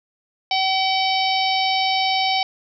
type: harmonic tone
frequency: 763 Hz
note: G5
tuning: 47 cents flat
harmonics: 1 / 3 / 4 / 5 / 6 / 7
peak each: -20 / -25 / -26 / -27 / -28 / -28 dBFS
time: 0.51-2.43 s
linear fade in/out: 2 ms
effects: none